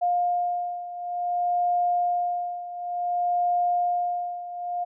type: beating tone pair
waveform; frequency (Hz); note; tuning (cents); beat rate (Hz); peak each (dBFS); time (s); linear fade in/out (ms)
sine; 707 / 707.56; F5 / F5; +21 / +22; 0.56; -24 / -28; 0.01-4.85; 20
effects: none